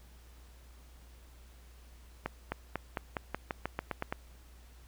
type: accelerating click train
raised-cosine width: 0.5 ms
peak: -18 dBFS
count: 12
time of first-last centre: 2.26-4.125 s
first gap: 260 ms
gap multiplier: 0.91
effects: added 60 Hz sine -53 dBFS peak until 4.87 s + pink hiss -62 dBFS RMS until 4.87 s